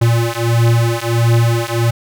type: beating tone pair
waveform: square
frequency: 115.9 / 117.4 Hz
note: A#2 / A#2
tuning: -10 / +13 cents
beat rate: 1.5 Hz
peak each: -15 dBFS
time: 0.01-1.91 s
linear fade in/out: 10 ms
effects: none